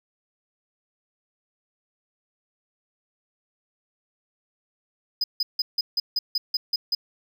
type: tone bursts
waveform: triangle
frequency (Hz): 5000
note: D#8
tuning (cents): +8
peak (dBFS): -19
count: 10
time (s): 5.21-6.95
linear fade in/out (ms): 5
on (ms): 30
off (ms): 160
effects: none